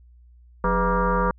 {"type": "tone with frequency modulation", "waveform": "sine", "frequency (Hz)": 496.8, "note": "B4", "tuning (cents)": 10, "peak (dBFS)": -18, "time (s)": [0.64, 1.31], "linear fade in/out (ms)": 2, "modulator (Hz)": 226, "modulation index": 3.7, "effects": ["added 60 Hz sine -48 dBFS peak until 1.38 s"]}